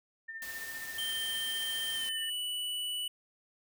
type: tone with tremolo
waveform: sine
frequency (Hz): 1804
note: A6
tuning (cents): +43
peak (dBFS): -38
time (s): 0.28-2.3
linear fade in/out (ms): 10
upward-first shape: sine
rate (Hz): 15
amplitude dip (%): 50
type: noise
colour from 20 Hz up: white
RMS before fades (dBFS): -45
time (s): 0.42-2.09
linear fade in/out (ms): 0
type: tone with pitch glide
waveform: square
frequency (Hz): 3136 to 2960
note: G7 to F#7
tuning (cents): 0 to 0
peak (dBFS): -34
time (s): 0.98-3.08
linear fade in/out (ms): 5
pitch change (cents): -100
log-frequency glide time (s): 1.93-2.21
effects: none

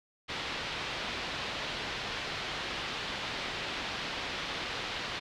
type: low-pass noise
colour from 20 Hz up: white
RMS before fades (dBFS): -37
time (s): 0.28-5.2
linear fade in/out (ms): 20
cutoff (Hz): 4000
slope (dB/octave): 24
effects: none

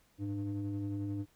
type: ring-modulated tone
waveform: triangle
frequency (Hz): 98.2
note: G2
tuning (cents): +4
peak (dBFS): -29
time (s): 0.18-1.26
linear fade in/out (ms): 50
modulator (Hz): 202
effects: pink hiss -69 dBFS RMS until 1.35 s

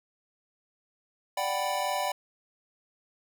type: chord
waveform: square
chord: G major seventh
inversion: second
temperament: equal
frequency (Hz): 587.3 / 740 / 784 / 987.8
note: D5 / F#5 / G5 / B5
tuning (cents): 0 / 0 / 0 / 0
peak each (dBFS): -34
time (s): 1.37-2.12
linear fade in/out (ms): 5
effects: 10-bit

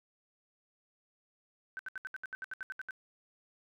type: tone bursts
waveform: sine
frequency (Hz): 1532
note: G6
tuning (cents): -40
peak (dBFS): -37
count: 13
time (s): 1.77-2.908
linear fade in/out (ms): 0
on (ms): 22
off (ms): 71
effects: none

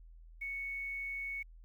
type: tone with quantisation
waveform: sine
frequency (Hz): 2217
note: C#7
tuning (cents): 0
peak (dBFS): -37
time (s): 0.41-1.43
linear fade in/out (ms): 10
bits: 11
effects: added 41 Hz sine -52 dBFS peak until 1.64 s

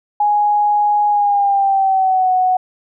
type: tone with pitch glide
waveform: sine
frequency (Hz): 830.6 to 740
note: G#5 to F#5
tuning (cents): 0 to 0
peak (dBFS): -11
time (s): 0.2-2.57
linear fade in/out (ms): 5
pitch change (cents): -200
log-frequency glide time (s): 1.09-2.31
effects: none

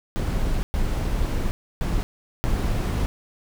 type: noise bursts at uneven times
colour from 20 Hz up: brown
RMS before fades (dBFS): -23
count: 4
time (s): 0.16-0.63 / 0.74-1.51 / 1.81-2.03 / 2.44-3.06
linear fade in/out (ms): 0
effects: none

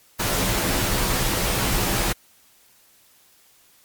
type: noise with comb filter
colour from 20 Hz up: pink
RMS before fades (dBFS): -22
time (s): 0.19-2.13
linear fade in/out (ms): 10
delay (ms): 13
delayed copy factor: -0.6
effects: white hiss -56 dBFS RMS until 3.84 s + MP3 96 kbps

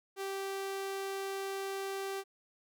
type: tone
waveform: sawtooth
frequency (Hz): 390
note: G4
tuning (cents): -9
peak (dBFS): -32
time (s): 0.16-2.24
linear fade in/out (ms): 50
effects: none

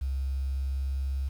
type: tone with pitch glide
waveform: sine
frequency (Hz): 67.1 to 67.72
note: C2 to C#2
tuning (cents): +44 to -40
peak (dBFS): -26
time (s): 0.01-1.29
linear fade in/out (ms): 10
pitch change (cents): +16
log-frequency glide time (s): 0.12-1.1
effects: tanh soft clip ceiling -24 dBFS + 9-bit

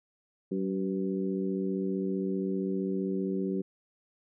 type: harmonic tone with a mistuned harmonic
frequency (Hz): 95.3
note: G2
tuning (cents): -48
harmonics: 2 / 3 / 4 / 5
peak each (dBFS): -31 / -35 / -33 / -42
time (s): 0.51-3.62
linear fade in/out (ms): 10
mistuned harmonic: 5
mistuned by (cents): +37
effects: none

